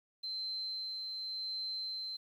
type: tone with tremolo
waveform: sine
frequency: 4100 Hz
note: C8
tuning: 36 cents flat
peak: -36 dBFS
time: 0.23-2.17 s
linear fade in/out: 10 ms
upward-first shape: sine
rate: 0.89 Hz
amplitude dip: 25%
effects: 11-bit